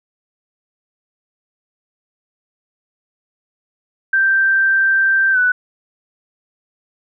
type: tone with pitch glide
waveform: sine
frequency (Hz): 1568 to 1488.6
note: G6 to F#6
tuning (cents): 0 to +10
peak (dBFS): -11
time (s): 4.13-5.52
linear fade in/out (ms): 5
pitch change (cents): -90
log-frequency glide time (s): 5.32-5.38
effects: none